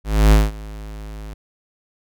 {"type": "tone with ADSR envelope", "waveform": "square", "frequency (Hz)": 52.7, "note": "G#1", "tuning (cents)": 26, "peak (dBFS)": -8, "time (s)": [0.04, 1.34], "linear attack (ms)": 280, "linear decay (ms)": 190, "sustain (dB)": -23, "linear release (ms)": 8, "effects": []}